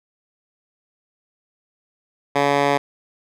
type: tone with band-pass filter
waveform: 10% pulse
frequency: 142 Hz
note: C#3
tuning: 42 cents sharp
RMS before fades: -18 dBFS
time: 2.35-2.78 s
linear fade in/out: 10 ms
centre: 1100 Hz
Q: 0.56
effects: none